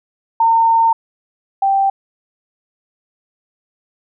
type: tone pair in turn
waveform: sine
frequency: 911 / 783.1 Hz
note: A#5 / G5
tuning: -40 / -2 cents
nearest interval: minor third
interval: 262 cents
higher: first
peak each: -9 / -11 dBFS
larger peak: first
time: 0.4-0.93 / 1.62-1.9 s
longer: first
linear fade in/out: 5 ms
effects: none